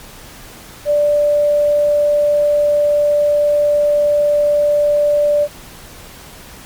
sine tone, 587.3 Hz, D5, in tune, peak -10 dBFS, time 0.85-5.48 s, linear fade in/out 50 ms, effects pink hiss -37 dBFS RMS until 6.65 s + MP3 96 kbps

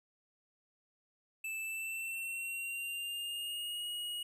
square tone with pitch glide, 2637 to 2892 Hz, E7 to F#7, 0 to -40 cents, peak -38 dBFS, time 1.44-4.23 s, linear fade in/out 5 ms, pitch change +160 cents, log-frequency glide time 1.6-3.88 s, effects none

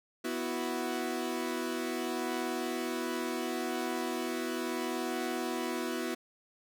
sawtooth chord, B suspended fourth, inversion none, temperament equal, 246.9 / 329.6 / 370 Hz, B3 / E4 / F#4, 0 / 0 / 0 cents, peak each -33 dBFS, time 0.24-6.15 s, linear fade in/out 10 ms, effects none

